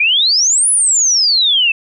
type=exponential two-way sweep; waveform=sine; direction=up then down; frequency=2338 to 10270 to 2600 Hz; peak=-9 dBFS; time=0-1.72 s; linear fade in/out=5 ms; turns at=0.7 s; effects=none